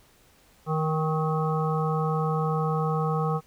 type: harmonic tone with a mistuned harmonic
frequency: 156.8 Hz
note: D#3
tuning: 14 cents sharp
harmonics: 1 / 3 / 5 / 7 / 8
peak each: -25 / -30 / -32 / -33 / -34 dBFS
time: 0.66-3.41 s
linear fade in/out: 50 ms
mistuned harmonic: 8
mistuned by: +28 cents
effects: pink hiss -59 dBFS RMS until 3.46 s